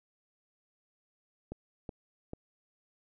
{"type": "clicks", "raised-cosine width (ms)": 2, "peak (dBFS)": -26, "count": 3, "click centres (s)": [1.52, 1.892, 2.334], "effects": []}